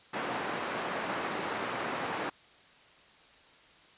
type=band-pass noise; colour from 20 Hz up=white; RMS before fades=-35 dBFS; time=0.13-2.3 s; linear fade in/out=10 ms; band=190 to 1400 Hz; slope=12 dB/octave; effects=white hiss -58 dBFS RMS until 3.97 s + resampled to 8000 Hz